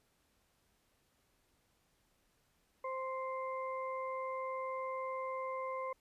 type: harmonic tone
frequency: 523.3 Hz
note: C5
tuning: in tune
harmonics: 1 / 2 / 4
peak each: -40 / -40 / -50 dBFS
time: 2.84-5.93 s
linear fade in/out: 5 ms
effects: pink hiss -75 dBFS RMS until 6 s + resampled to 32000 Hz